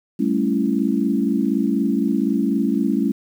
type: chord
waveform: sine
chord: A dominant seventh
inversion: third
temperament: equal with one note detuned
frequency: 196 / 220 / 277.2 / 332.9 Hz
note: G3 / A3 / C#4 / E4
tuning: 0 / 0 / 0 / +17 cents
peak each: -23 / -21 / -21 / -25 dBFS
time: 0.19-3.12 s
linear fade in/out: 10 ms
effects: 8-bit